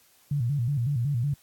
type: tone with vibrato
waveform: sine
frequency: 130.81 Hz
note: C3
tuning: in tune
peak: -23 dBFS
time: 0.31-1.34 s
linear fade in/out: 5 ms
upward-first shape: square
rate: 5.4 Hz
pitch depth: 170 cents each way
effects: white hiss -60 dBFS RMS until 1.42 s + AAC 64 kbps